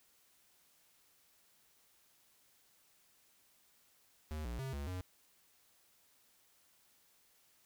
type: tone with pitch steps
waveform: square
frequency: 77.1 / 59.2 / 133.3 / 71 / 91.4 Hz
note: D#2 / A#1 / C3 / C#2 / F#2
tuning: -15 / +27 / +33 / +42 / -21 cents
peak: -40 dBFS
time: 4.31-5.01 s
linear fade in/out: 0 ms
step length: 140 ms
effects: white hiss -70 dBFS RMS until 7.65 s